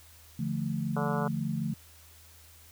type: chord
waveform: sine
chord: D minor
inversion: none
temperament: equal with one note detuned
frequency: 146.83 / 172.01 / 220 Hz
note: D3 / F3 / A3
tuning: 0 / -26 / 0 cents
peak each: -33 / -34 / -33 dBFS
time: 0.39-1.74 s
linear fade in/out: 5 ms
type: harmonic tone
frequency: 145.1 Hz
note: D3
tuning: 21 cents flat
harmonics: 3 / 4 / 5 / 6 / 7 / 8 / 9 / 10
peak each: -36 / -37 / -38 / -39 / -39 / -40 / -41 / -41 dBFS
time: 0.96-1.28 s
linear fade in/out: 5 ms
effects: added 80 Hz sine -56 dBFS peak until 2.71 s + white hiss -56 dBFS RMS until 2.71 s